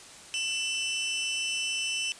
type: tone pair together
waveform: sawtooth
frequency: 2674 / 3001 Hz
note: E7 / F#7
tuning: +24 / +24 cents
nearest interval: major second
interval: 200 cents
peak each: -28 dBFS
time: 0.34-2.12 s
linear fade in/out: 0 ms
effects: white hiss -48 dBFS RMS until 2.19 s + resampled to 22050 Hz